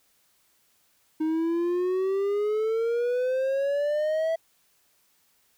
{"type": "exponential sweep", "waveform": "triangle", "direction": "up", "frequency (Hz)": [311.1, 659.3], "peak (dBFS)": -21, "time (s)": [1.2, 4.36], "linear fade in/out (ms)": 10, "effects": ["white hiss -66 dBFS RMS until 5.57 s"]}